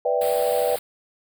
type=chord; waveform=sine; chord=E minor seventh; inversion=second; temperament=equal; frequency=493.9 / 587.3 / 659.3 / 784 Hz; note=B4 / D5 / E5 / G5; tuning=0 / 0 / 0 / 0 cents; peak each=-22 / -24 / -27 / -27 dBFS; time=0.05-0.76 s; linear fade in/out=5 ms
type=band-stop noise; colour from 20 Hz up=white; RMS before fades=-34 dBFS; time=0.21-0.79 s; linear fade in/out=5 ms; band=4900 to 7800 Hz; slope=96 dB/octave
effects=none